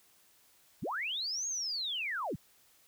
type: linear two-way sweep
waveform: sine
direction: up then down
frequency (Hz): 72 to 6645 to 72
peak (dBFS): -33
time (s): 0.82-2.36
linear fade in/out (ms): 10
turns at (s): 1.47
effects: white hiss -65 dBFS RMS until 2.87 s